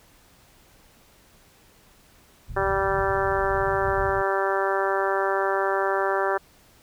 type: low-pass noise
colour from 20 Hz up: white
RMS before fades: -34 dBFS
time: 2.48-4.22 s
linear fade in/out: 10 ms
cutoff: 130 Hz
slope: 24 dB/octave
type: harmonic tone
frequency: 194.6 Hz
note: G3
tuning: 12 cents flat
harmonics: 2 / 3 / 4 / 5 / 6 / 7 / 8 / 9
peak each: -26 / -28 / -29 / -30 / -31 / -31 / -32 / -33 dBFS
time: 2.56-6.38 s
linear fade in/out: 10 ms
effects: pink hiss -56 dBFS RMS until 6.82 s